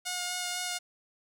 5% pulse tone with vibrato, 719 Hz, F#5, 50 cents flat, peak -20 dBFS, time 0.05-0.79 s, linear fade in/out 20 ms, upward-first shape sine, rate 4 Hz, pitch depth 12 cents each way, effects none

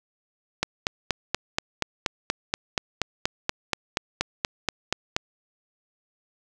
click train, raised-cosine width 0.2 ms, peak -5 dBFS, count 20, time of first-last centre 0.63-5.165 s, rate 4.19 Hz, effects none

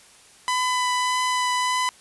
sawtooth tone with vibrato, 1001 Hz, B5, 23 cents sharp, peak -17 dBFS, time 0.48-1.89 s, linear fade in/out 0 ms, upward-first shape triangle, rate 1.7 Hz, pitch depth 11 cents each way, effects white hiss -51 dBFS RMS until 2 s + resampled to 24000 Hz

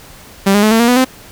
sawtooth tone with pitch steps, 196 / 205.3 / 215 / 225.1 / 235.8 / 246.9 / 258.6 Hz, G3 / G#3 / A3 / A3 / A#3 / B3 / C4, 0 / -20 / -40 / +40 / +20 / 0 / -20 cents, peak -4 dBFS, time 0.46-1.048 s, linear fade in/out 10 ms, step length 84 ms, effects pink hiss -38 dBFS RMS until 1.31 s

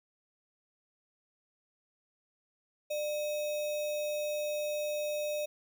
sine tone with sample-and-hold, 598 Hz, D5, 31 cents sharp, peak -31 dBFS, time 2.9-5.46 s, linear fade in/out 10 ms, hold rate 3150 Hz, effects none

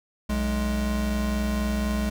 square tone pair together, 61.74 / 209.3 Hz, B1 / G#3, 0 / +14 cents, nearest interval octave + major sixth, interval 2114 cents, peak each -27 dBFS, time 0.29-2.1 s, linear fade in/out 10 ms, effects none

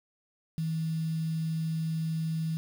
sine tone with quantisation, 160.9 Hz, E3, 42 cents flat, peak -28 dBFS, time 0.58-2.57 s, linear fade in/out 0 ms, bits 8, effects none

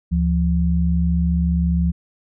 sine tone pair together, 72.99 / 172.3 Hz, D2 / F3, -10 / -23 cents, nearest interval octave + minor third, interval 1487 cents, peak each -18 dBFS, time 0.11-1.92 s, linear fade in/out 20 ms, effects none

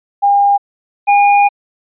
sine / square tone pair in turn, 806 / 812.1 Hz, G5 / G#5, +48 / -39 cents, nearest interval unison, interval 13 cents, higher second, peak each -7 dBFS, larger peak neither, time 0.22-0.58 / 1.07-1.49 s, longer second, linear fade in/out 20 ms, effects resampled to 8000 Hz

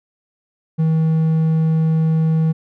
triangle tone, 160 Hz, D#3, 49 cents sharp, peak -11 dBFS, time 0.78-2.53 s, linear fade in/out 20 ms, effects none

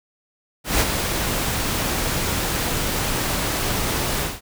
pink noise with ADSR envelope, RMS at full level -17 dBFS, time 0.64-4.41 s, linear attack 160 ms, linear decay 43 ms, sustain -6 dB, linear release 200 ms, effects none

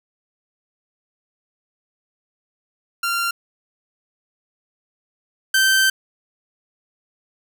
sawtooth tone pair in turn, 1383 / 1552.4 Hz, F6 / G6, -17 / -17 cents, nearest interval major second, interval 200 cents, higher second, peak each -16 / -10 dBFS, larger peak second, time 3.03-3.31 / 5.54-5.9 s, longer second, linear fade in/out 5 ms, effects none

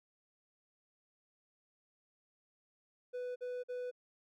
triangle tone bursts, 496 Hz, B4, 7 cents sharp, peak -36 dBFS, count 3, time 3.13-3.914 s, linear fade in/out 20 ms, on 230 ms, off 47 ms, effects none

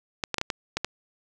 clicks, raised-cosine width 0.2 ms, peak -9 dBFS, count 7, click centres 0.238 / 0.343 / 0.383 / 0.414 / 0.502 / 0.77 / 0.846 s, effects none

